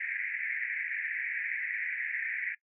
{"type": "band-pass noise", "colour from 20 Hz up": "pink", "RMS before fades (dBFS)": -35, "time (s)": [0, 2.55], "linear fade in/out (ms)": 10, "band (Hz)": [1700, 2300], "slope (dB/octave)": 96, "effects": ["noise-tail reverb RT60 0.1 s tail -20 dB re dry"]}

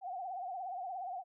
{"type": "tone with vibrato", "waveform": "sine", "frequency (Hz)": 740, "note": "F#5", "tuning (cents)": 0, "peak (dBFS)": -38, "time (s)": [0.01, 1.24], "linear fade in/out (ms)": 50, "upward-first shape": "triangle", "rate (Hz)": 17, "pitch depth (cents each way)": 120, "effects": []}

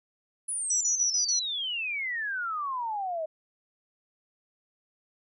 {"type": "exponential sweep", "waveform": "sine", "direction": "down", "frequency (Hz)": [10160, 615], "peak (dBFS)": -29, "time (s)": [0.48, 3.26], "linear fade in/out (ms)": 10}
{"type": "tone bursts", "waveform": "sine", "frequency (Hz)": 5890, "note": "F#8", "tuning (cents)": -9, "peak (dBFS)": -24, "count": 5, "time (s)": [0.7, 1.394], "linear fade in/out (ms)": 5, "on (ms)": 110, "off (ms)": 36}
{"effects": []}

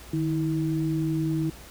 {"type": "tone pair together", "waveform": "sine", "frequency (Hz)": [153.6, 321.8], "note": ["D#3", "E4"], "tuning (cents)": [-22, -42], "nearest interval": "octave + minor second", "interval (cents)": 1280, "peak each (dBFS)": -26, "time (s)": [0.13, 1.5], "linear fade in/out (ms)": 5, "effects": ["added 60 Hz sine -47 dBFS peak until 1.7 s", "pink hiss -47 dBFS RMS until 1.7 s"]}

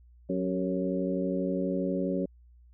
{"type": "harmonic tone with a mistuned harmonic", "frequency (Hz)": 92.2, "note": "F#2", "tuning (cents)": -6, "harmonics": [2, 3, 4, 5, 6], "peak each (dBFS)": [-31, -32, -34, -38, -34], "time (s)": [0.29, 2.26], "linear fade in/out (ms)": 10, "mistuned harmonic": 4, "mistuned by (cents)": 59, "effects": ["added 60 Hz sine -53 dBFS peak until 2.73 s"]}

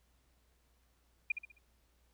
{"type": "tone with echo", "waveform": "sine", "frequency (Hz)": 2423, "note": "D#7", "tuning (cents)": -47, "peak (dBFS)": -28, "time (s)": [1.3, 1.32], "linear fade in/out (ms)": 5, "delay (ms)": 66, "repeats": 4, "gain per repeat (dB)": -8, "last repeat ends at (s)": 1.584, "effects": ["added 60 Hz sine -70 dBFS peak until 2.13 s", "pink hiss -75 dBFS RMS until 2.13 s"]}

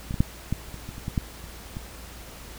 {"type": "clicks", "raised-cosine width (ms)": 5, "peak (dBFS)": [-18, -17, -6, -12, -26, -23, -26, -17, -11, -29, -20], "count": 11, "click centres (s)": [0.109, 0.142, 0.205, 0.526, 0.743, 0.89, 0.981, 1.081, 1.178, 1.441, 1.769], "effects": ["added 57 Hz sine -44 dBFS peak until 2.58 s", "pink hiss -44 dBFS RMS until 2.58 s"]}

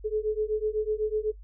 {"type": "beating tone pair", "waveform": "sine", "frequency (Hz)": [425.2, 433.2], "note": ["G#4", "A4"], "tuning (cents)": [41, -27], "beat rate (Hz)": 8, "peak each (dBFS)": -28, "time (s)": [0.04, 1.32], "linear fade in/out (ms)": 20, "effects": ["noise-tail reverb RT60 0.1 s tail -21 dB re dry", "added 49 Hz sine -43 dBFS peak until 1.43 s"]}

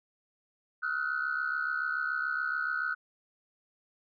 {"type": "tone cluster", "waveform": "sine", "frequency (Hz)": [1287, 1444, 1511], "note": ["E6", "F#6", "F#6"], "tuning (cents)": [-42, -43, 36], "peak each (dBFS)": [-36, -32, -32], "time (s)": [0.82, 2.95], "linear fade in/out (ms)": 20, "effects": ["tanh soft clip ceiling -22 dBFS"]}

